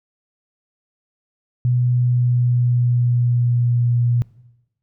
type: tone with pitch glide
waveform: sine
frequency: 123.47 to 120.23 Hz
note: B2 to B2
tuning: 0 to -46 cents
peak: -14 dBFS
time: 1.65-4.22 s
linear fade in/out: 0 ms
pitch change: -46 cents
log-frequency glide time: 1.82-3.92 s
effects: noise-tail reverb RT60 1.0 s tail -21 dB re dry